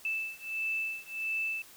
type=beating tone pair; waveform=sine; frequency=2637 / 2638.5 Hz; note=E7 / E7; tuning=0 / +1 cents; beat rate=1.5 Hz; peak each=-35 / -35 dBFS; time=0.05-1.62 s; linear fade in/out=2 ms; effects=white hiss -54 dBFS RMS until 1.76 s